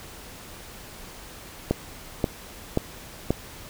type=click train; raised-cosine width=2 ms; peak=-7 dBFS; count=4; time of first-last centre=1.71-3.306 s; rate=1.88 Hz; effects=pink hiss -43 dBFS RMS until 3.69 s